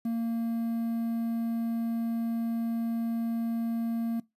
triangle tone with quantisation, 230 Hz, A#3, 23 cents flat, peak -25 dBFS, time 0.05-4.2 s, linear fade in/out 5 ms, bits 9, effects noise-tail reverb RT60 0.2 s tail -22 dB re dry + resampled to 32000 Hz

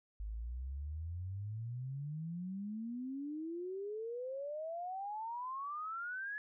sine exponential sweep, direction up, 50.5 to 1715 Hz, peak -39 dBFS, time 0.2-6.38 s, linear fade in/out 0 ms, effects none

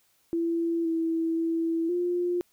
sine tone with pitch steps, 334.9 / 327.7 / 329.7 / 352.6 Hz, E4 / E4 / E4 / F4, +27 / -10 / 0 / +17 cents, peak -24 dBFS, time 0.33-2.41 s, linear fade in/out 0 ms, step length 520 ms, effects white hiss -67 dBFS RMS until 2.52 s

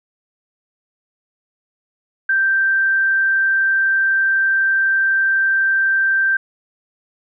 sine tone, 1568 Hz, G6, in tune, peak -13 dBFS, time 2.29-6.37 s, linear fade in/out 5 ms, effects none

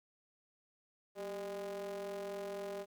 square ring-modulated tone, 104.2 Hz, G#2, 6 cents sharp, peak -38 dBFS, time 1.15-2.86 s, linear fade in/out 50 ms, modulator 499 Hz, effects high-pass 60 Hz 12 dB/octave + 12-bit

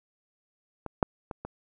clicks, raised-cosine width 1 ms, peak -21 / -7 / -21 / -22 dBFS, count 4, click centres 0.863 / 1.028 / 1.312 / 1.45 s, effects none

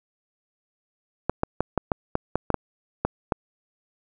clicks, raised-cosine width 1 ms, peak -7 dBFS, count 11, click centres 1.296 / 1.434 / 1.606 / 1.777 / 1.918 / 2.154 / 2.356 / 2.503 / 2.543 / 3.05 / 3.322 s, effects none

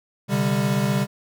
square chord, C suspended second, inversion none, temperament equal with one note detuned, 130.81 / 146.83 / 198.39 Hz, C3 / D3 / G3, 0 / 0 / +21 cents, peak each -25 / -26 / -23 dBFS, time 0.28-1.07 s, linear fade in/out 50 ms, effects none

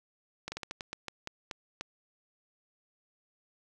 slowing click train, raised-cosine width 0.2 ms, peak -20 dBFS, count 11, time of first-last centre 0.48-1.81 s, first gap 40 ms, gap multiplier 1.25, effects none

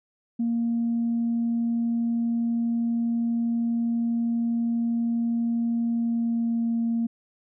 sine tone with pitch glide, 233.1 to 231.1 Hz, A#3 to A#3, 0 to -15 cents, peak -21 dBFS, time 0.39-7.07 s, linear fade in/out 10 ms, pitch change -15 cents, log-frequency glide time 5.87-6.77 s, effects tanh soft clip ceiling -18 dBFS

